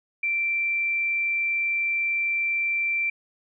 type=tone; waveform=sine; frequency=2349 Hz; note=D7; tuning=in tune; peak=-22 dBFS; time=0.23-3.1 s; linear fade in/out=5 ms; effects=none